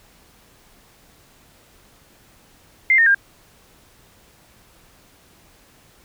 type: tone with pitch steps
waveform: sine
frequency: 2093 / 1832.6 / 1604.6 Hz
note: C7 / A#6 / G6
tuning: 0 / -30 / +40 cents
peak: -11 dBFS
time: 2.9-3.146 s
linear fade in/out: 2 ms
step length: 82 ms
effects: pink hiss -53 dBFS RMS until 6.04 s